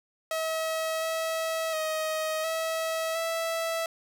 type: tone with pitch steps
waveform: sawtooth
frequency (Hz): 642 / 647 / 629 / 647 / 658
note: E5 / E5 / D#5 / E5 / E5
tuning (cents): -46 / -32 / +19 / -32 / -3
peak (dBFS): -24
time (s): 0.31-3.86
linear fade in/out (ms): 2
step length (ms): 710
effects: none